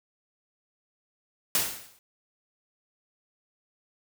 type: noise with exponential decay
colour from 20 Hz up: white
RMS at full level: -22 dBFS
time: 1.55-1.99 s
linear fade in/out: 1 ms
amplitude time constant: 94 ms
effects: none